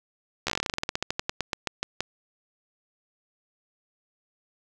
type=slowing click train; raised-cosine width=0.2 ms; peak=-9 dBFS; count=25; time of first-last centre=0.47-2.006 s; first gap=13 ms; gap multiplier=1.12; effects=none